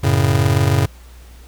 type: chord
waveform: square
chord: F# minor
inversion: none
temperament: just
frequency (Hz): 92.5 / 111 / 138.75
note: F#2 / A2 / C#3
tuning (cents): 0 / +16 / +2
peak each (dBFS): -18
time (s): 0.03-0.86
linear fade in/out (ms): 10
effects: added 60 Hz sine -38 dBFS peak until 1.47 s + pink hiss -48 dBFS RMS until 1.47 s